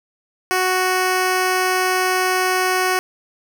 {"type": "tone", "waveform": "10% pulse", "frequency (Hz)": 370, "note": "F#4", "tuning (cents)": 0, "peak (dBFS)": -8, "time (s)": [0.51, 2.99], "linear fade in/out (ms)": 0, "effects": []}